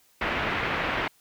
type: low-pass noise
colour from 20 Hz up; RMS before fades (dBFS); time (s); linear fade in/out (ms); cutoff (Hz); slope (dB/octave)
white; -28; 0.21-1.08; 5; 2500; 24
effects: white hiss -62 dBFS RMS until 1.2 s